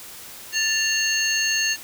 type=tone cluster; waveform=sine; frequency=1765 / 2771 / 4375 / 6410 Hz; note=A6 / F7 / C#8 / G8; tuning=+5 / -14 / -24 / +38 cents; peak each=-25 dBFS; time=0.52-1.77 s; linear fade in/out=50 ms; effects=white hiss -40 dBFS RMS until 1.83 s